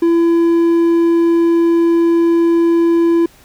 triangle tone, 336.5 Hz, E4, 36 cents sharp, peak -7 dBFS, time 0.02-3.26 s, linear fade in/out 5 ms, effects pink hiss -46 dBFS RMS until 3.44 s

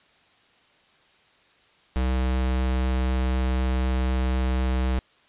square tone, 64 Hz, C2, 38 cents flat, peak -22 dBFS, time 1.96-4.99 s, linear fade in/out 0 ms, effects white hiss -59 dBFS RMS until 5.28 s + resampled to 8000 Hz

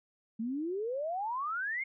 sine exponential sweep, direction up, 215.8 to 2194 Hz, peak -32 dBFS, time 0.39-1.84 s, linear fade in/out 10 ms, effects none

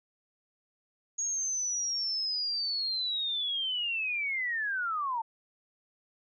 sine linear sweep, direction down, 6650 to 880 Hz, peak -29 dBFS, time 1.18-5.22 s, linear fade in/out 10 ms, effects none

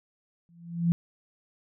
sine tone with exponential growth, 170 Hz, F3, 46 cents flat, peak -17 dBFS, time 0.49-0.92 s, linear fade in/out 0 ms, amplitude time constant 92 ms, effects none

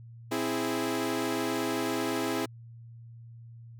sawtooth chord, C augmented, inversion none, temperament equal, 261.6 / 329.6 / 415.3 Hz, C4 / E4 / G#4, 0 / 0 / 0 cents, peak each -29 / -28 / -30 dBFS, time 0.31-2.46 s, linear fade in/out 10 ms, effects added 116 Hz sine -45 dBFS peak until 3.79 s

